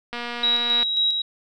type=click train; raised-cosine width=0.3 ms; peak=-15 dBFS; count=168; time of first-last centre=0.13-0.829 s; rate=239 Hz
type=tone with tremolo; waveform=sine; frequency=3847 Hz; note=B7; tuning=46 cents flat; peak=-17 dBFS; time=0.43-1.22 s; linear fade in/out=5 ms; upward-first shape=square; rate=3.7 Hz; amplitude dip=40%
effects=none